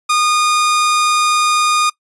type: tone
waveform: sawtooth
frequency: 1224 Hz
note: D#6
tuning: 29 cents flat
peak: -8 dBFS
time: 0.09-1.9 s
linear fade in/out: 10 ms
effects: noise-tail reverb RT60 0.1 s tail -21 dB re dry + resampled to 24000 Hz